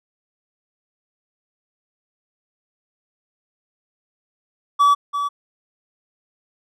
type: tone with echo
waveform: triangle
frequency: 1146 Hz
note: D6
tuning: 43 cents flat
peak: -9 dBFS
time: 4.79-4.95 s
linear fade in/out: 20 ms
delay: 340 ms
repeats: 1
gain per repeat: -9 dB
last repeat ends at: 5.29 s
effects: none